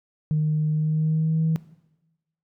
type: tone with pitch glide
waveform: sine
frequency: 153.6 to 160.49 Hz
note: D#3 to E3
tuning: -22 to -46 cents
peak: -18 dBFS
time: 0.31-1.56 s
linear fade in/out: 0 ms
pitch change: +76 cents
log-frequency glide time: 0.73-1.43 s
effects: noise-tail reverb RT60 1.0 s tail -18 dB re dry + tanh soft clip ceiling -15 dBFS